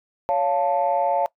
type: chord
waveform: sine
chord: Db augmented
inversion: none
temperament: equal with one note detuned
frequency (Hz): 560.8 / 698.5 / 880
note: Db5 / F5 / A5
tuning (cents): +20 / 0 / 0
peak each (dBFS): -22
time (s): 0.29-1.26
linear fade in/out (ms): 0
effects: noise-tail reverb RT60 0.1 s tail -20 dB re dry + tanh soft clip ceiling -11 dBFS